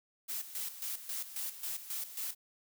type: noise with tremolo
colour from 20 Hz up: blue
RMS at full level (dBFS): -38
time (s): 0.28-2.35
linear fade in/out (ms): 20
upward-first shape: square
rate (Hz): 3.7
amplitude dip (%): 70
effects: none